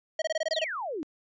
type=tone bursts; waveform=square; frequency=636 Hz; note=D#5; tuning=38 cents sharp; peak=-26 dBFS; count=9; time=0.19-0.644 s; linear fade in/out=5 ms; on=30 ms; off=23 ms
type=exponential sweep; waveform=sine; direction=down; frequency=4978 to 280 Hz; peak=-31 dBFS; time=0.51-1.03 s; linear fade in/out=0 ms
effects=resampled to 16000 Hz